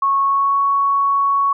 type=tone with pitch glide; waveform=sine; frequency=1101 to 1113.8 Hz; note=C#6 to C#6; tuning=-12 to +8 cents; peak=-13 dBFS; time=0.02-1.53 s; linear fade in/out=5 ms; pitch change=+20 cents; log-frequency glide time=0.2-0.6 s; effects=none